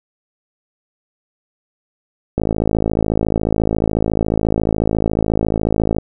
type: click train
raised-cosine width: 2 ms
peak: -3 dBFS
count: 196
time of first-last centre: 2.38-5.984 s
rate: 54.1 Hz
effects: none